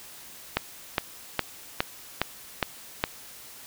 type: click train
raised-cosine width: 0.3 ms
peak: -6 dBFS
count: 7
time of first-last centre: 0.57-3.039 s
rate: 2.43 Hz
effects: white hiss -46 dBFS RMS until 3.66 s